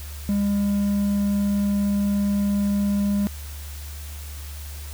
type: tone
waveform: triangle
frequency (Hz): 202.1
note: G#3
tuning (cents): -47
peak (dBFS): -17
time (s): 0.29-3.27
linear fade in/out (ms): 0
effects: added 73 Hz sine -33 dBFS peak until 4.93 s + white hiss -42 dBFS RMS until 4.93 s